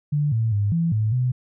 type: tone with pitch steps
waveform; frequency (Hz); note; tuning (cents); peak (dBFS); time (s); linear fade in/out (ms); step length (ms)
sine; 147.1 / 112.7 / 102.3 / 167.1 / 108.3 / 125.8; D3 / A2 / G#2 / E3 / A2 / B2; +3 / +42 / -26 / +24 / -27 / +32; -18; 0.12-1.32; 10; 200
effects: none